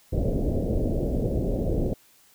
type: low-pass noise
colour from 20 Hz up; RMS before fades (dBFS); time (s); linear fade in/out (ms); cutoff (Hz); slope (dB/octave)
pink; -25; 0.12-1.94; 10; 610; 48
effects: white hiss -58 dBFS RMS until 2.34 s